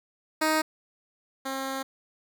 10% pulse tone pair in turn, 312.6 / 267.8 Hz, D#4 / C4, +8 / +40 cents, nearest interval minor third, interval 268 cents, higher first, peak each -14 / -22 dBFS, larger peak first, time 0.41-0.62 / 1.45-1.83 s, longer second, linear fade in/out 10 ms, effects none

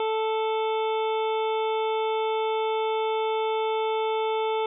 harmonic tone, 440 Hz, A4, in tune, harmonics 1 / 2 / 3 / 5 / 6 / 7 / 8, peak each -25 / -28 / -37 / -40 / -43 / -44 / -41 dBFS, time 0-4.66 s, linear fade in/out 2 ms, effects none

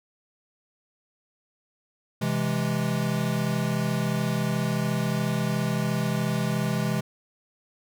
square chord, C augmented, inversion none, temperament equal, 130.81 / 164.81 / 207.7 Hz, C3 / E3 / G#3, 0 / 0 / 0 cents, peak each -29 dBFS, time 2.21-7.01 s, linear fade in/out 10 ms, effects none

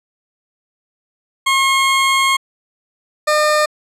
20% pulse tone pair in turn, 1079 / 605.6 Hz, C#6 / D#5, -47 / -47 cents, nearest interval minor seventh, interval 1000 cents, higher first, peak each -7 dBFS, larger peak neither, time 1.46-2.37 / 3.27-3.66 s, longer first, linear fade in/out 10 ms, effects low-pass 10000 Hz 12 dB/octave

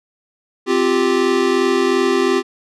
square chord, C suspended fourth, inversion none, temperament equal with one note detuned, 260.9 / 349.2 / 392 Hz, C4 / F4 / G4, -5 / 0 / 0 cents, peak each -21 / -19 / -17 dBFS, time 0.66-2.43 s, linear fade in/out 50 ms, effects low-pass 6000 Hz 12 dB/octave

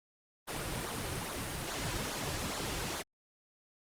pink noise with flanger, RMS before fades -37 dBFS, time 0.47-3.03 s, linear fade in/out 20 ms, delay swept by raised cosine 0.36 to 4.66 ms, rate 2.4 Hz, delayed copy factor -0.65, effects low-pass 12000 Hz 12 dB/octave + Opus 32 kbps

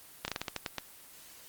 slowing click train, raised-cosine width 0.2 ms, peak -15 dBFS, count 9, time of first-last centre 0.25-0.783 s, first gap 30 ms, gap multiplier 1.22, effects white hiss -53 dBFS RMS until 1.48 s + Opus 24 kbps

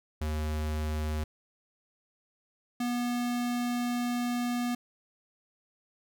square tone pair in turn, 76.8 / 242.7 Hz, D#2 / B3, -22 / -30 cents, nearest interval octave + minor sixth, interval 1992 cents, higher second, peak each -30 / -29 dBFS, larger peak second, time 0.21-1.24 / 2.8-4.75 s, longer second, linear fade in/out 5 ms, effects none

